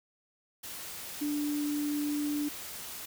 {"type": "tone in noise", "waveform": "sine", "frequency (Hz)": 293.8, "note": "D4", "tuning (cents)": 1, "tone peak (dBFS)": -29, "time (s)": [1.21, 2.49], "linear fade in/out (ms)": 10, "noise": "white", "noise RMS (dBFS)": -42, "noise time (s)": [0.63, 3.06], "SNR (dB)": 10, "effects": []}